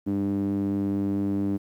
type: tone with band-pass filter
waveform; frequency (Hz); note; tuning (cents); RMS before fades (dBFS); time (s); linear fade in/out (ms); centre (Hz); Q
sawtooth; 99.5; G2; +26; -26; 0.06-1.58; 20; 260; 6.9
effects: 10-bit